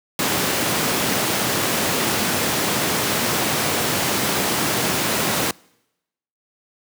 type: high-pass noise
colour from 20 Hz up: pink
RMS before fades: -21 dBFS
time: 0.19-5.51 s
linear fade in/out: 2 ms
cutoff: 140 Hz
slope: 12 dB/octave
effects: noise-tail reverb RT60 0.9 s tail -26 dB re dry + high-pass 80 Hz 12 dB/octave